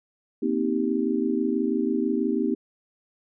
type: chord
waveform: sine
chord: C minor seventh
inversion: third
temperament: just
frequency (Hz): 235.5 / 261.6 / 314 / 392.4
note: Bb3 / C4 / Eb4 / G4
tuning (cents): +18 / 0 / +16 / +2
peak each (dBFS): -27 / -27 / -27 / -28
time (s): 0.42-2.55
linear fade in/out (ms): 10
effects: none